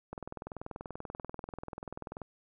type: click train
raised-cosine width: 1 ms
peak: -26 dBFS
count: 44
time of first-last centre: 0.13-2.217 s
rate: 20.6 Hz
effects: none